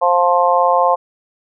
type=harmonic tone; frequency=176 Hz; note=F3; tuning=14 cents sharp; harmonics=3 / 4 / 5 / 6; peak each=-16 / -16 / -16 / -16 dBFS; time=0.01-0.96 s; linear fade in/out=20 ms; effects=none